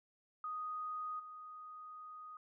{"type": "tone with level steps", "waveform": "sine", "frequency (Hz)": 1244.5, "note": "D#6", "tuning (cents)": 0, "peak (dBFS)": [-39, -48], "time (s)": [0.44, 2.37], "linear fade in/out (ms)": 2, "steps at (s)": 1.19, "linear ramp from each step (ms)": 10, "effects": []}